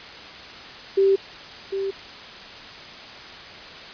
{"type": "tone with echo", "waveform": "sine", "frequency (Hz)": 390, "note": "G4", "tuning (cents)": -9, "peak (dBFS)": -14, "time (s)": [0.97, 1.16], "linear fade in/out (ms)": 10, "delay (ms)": 750, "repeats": 1, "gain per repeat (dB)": -9, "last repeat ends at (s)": 1.91, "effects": ["white hiss -39 dBFS RMS until 3.93 s", "resampled to 11025 Hz"]}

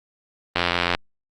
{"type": "click train", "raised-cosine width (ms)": 0.3, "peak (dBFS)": -3, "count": 35, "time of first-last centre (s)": [0.56, 0.949], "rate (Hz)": 87.4, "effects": ["Opus 24 kbps"]}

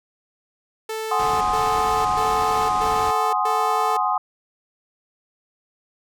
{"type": "tone bursts", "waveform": "sawtooth", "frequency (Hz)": 440, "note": "A4", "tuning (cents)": 0, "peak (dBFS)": -22, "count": 5, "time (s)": [0.89, 3.97], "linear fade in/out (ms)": 5, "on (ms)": 520, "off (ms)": 120}
{"type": "chord", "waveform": "sine", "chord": "Ab dominant seventh", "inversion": "third", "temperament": "equal", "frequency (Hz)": [740, 830.6, 1046.5, 1244.5], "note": ["Gb5", "Ab5", "C6", "Eb6"], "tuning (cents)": [0, 0, 0, 0], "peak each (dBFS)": -24, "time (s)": [1.11, 4.18], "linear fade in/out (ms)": 5}
{"type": "low-pass noise", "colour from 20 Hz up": "pink", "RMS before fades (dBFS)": -33, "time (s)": [1.19, 3.11], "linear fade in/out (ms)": 5, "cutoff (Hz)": 8400, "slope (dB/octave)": 24}
{"effects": []}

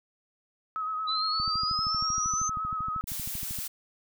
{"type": "tone with vibrato", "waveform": "sine", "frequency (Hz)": 1275, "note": "D#6", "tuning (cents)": 42, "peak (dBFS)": -29, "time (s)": [0.76, 3.01], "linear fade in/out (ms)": 0, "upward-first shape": "sine", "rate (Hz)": 8.7, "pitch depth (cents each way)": 33}
{"type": "linear sweep", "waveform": "sine", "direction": "up", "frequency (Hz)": [3934, 6272], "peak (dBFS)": -28, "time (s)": [1.07, 2.5], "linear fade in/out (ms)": 20}
{"type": "click train", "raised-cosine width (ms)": 5, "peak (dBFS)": -28, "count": 29, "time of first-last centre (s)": [1.4, 3.587], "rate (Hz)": 12.8}
{"type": "noise", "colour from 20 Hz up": "blue", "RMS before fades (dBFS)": -35, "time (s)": [3.07, 3.68], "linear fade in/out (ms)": 10}
{"effects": []}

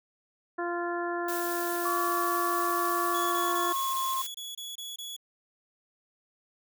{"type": "harmonic tone", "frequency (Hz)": 346.9, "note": "F4", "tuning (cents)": -12, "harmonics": [1, 2, 3, 4, 5], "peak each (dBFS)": [-32, -35, -37, -38, -39], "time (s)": [0.58, 3.73], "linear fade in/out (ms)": 10}
{"type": "noise", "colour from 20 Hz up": "blue", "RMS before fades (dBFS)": -37, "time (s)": [1.28, 4.27], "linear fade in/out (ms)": 5}
{"type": "tone with pitch glide", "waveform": "sine", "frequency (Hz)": [1136, 1059.9], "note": ["C#6", "C6"], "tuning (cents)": [42, 22], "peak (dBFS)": -28, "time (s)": [1.85, 4.22], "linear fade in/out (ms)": 5, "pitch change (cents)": -120, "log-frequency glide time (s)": [3.21, 3.97]}
{"type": "tone bursts", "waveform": "sawtooth", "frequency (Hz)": 3383, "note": "G#7", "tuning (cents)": 31, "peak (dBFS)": -34, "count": 10, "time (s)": [3.14, 5.165], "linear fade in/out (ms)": 5, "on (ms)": 180, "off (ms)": 25}
{"effects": []}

